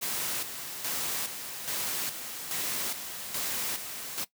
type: noise with tremolo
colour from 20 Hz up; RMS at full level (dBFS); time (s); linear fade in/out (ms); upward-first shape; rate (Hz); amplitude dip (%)
white; -32; 0.01-4.25; 20; square; 1.2; 55
effects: noise-tail reverb RT60 0.1 s tail -18 dB re dry + high-pass 100 Hz 12 dB/octave